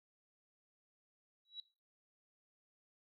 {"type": "tone with exponential growth", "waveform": "sine", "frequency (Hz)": 3900, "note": "B7", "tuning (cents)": -23, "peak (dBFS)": -40, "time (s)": [1.45, 1.6], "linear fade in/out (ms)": 2, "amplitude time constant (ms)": 31, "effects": ["noise-tail reverb RT60 0.3 s tail -17 dB re dry"]}